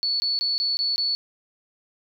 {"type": "tone bursts", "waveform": "sine", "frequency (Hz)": 4435, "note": "C#8", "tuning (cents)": 0, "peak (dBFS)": -21, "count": 6, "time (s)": [0.03, 1.15], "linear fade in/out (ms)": 0, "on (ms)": 170, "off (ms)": 20, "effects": []}